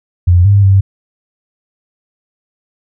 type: tone with pitch steps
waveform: sine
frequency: 88.4 / 100.5 / 97.1 Hz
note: F2 / G2 / G2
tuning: +22 / +44 / -16 cents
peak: -4 dBFS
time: 0.27-0.81 s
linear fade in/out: 10 ms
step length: 180 ms
effects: none